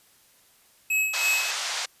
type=tone with tremolo; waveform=square; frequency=2569 Hz; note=E7; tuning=45 cents flat; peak=-21 dBFS; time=0.9-1.51 s; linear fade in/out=5 ms; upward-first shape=sine; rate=3.1 Hz; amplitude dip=65%
type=band-pass noise; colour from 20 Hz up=white; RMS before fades=-30 dBFS; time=1.13-1.86 s; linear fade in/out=10 ms; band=630 to 6700 Hz; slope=24 dB/octave
effects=white hiss -59 dBFS RMS until 2 s + resampled to 32000 Hz